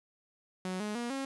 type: tone with pitch steps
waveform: sawtooth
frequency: 185 / 210.1 / 238.5 / 270.9 Hz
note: F#3 / G#3 / A#3 / C#4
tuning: 0 / +20 / +40 / -40 cents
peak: -30 dBFS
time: 0.65-1.25 s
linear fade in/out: 2 ms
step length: 150 ms
effects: resampled to 24000 Hz + 10-bit